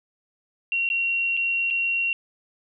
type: tone with dropouts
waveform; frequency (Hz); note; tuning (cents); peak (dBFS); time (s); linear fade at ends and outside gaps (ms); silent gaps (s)
sine; 2744; F7; -31; -21; 0.72-2.13; 1; 0.89-0.901 / 1.368-1.373 / 1.703-1.708
effects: none